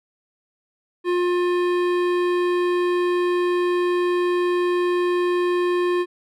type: tone with hard clipping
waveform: sine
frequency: 354.9 Hz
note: F4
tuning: 28 cents sharp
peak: -20 dBFS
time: 1.04-6.06 s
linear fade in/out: 50 ms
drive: 15 dB
effects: none